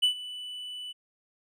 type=tone with ADSR envelope; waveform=triangle; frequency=2979 Hz; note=F#7; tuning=11 cents sharp; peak=-17 dBFS; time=0.02-0.93 s; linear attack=17 ms; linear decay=100 ms; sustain=-18 dB; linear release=21 ms; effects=none